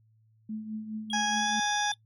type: tone with tremolo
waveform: sine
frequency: 216.8 Hz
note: A3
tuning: 25 cents flat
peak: -31 dBFS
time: 0.49-1.6 s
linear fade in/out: 5 ms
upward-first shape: triangle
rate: 4.8 Hz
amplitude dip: 65%
type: tone with pitch glide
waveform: triangle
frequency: 3295 to 3531 Hz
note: G#7 to A7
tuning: -14 to +5 cents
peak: -32 dBFS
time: 1.1-1.94 s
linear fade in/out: 2 ms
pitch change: +119 cents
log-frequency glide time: 1.3-1.59 s
type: harmonic tone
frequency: 830 Hz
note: G#5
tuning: 1 cent flat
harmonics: 1 / 2 / 3 / 4 / 6 / 7 / 8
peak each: -29 / -31 / -42 / -44 / -40 / -34 / -46 dBFS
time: 1.13-1.92 s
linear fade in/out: 5 ms
effects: noise-tail reverb RT60 0.1 s tail -22 dB re dry + added 110 Hz sine -61 dBFS peak until 2.05 s